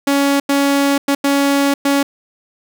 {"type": "tone bursts at uneven times", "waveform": "sawtooth", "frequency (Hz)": 280.1, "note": "C#4", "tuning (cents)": 18, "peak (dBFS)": -8, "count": 5, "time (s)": [[0.07, 0.4], [0.49, 0.98], [1.08, 1.15], [1.24, 1.74], [1.85, 2.03]], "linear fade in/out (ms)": 5, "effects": []}